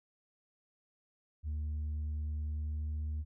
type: tone with pitch glide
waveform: sine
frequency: 75.8 to 76.28 Hz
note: D#2 to D#2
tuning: -45 to -34 cents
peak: -31 dBFS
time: 1.43-3.25 s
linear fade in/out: 50 ms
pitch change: +11 cents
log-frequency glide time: 2.45-2.92 s
effects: tanh soft clip ceiling -33 dBFS